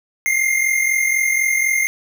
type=tone pair together; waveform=square; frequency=2076 / 2120 Hz; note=C7 / C7; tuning=-14 / +22 cents; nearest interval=unison; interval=36 cents; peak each=-22 / -17 dBFS; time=0.26-1.87 s; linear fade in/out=0 ms; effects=none